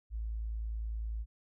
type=tone; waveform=sine; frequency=55 Hz; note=A1; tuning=in tune; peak=-34 dBFS; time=0.1-1.26 s; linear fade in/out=50 ms; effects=none